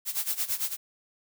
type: noise with tremolo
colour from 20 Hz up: blue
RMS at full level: -27 dBFS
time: 0.05-0.77 s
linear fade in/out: 50 ms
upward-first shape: sine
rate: 8.9 Hz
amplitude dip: 85%
effects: none